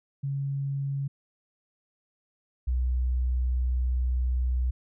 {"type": "tone pair in turn", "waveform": "sine", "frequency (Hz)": [138.7, 62.47], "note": ["C#3", "B1"], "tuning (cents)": [1, 20], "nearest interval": "octave + major second", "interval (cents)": 1381, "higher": "first", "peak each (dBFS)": [-27, -23], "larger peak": "second", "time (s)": [[0.23, 1.08], [2.67, 4.71]], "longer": "second", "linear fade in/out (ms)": 10, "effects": []}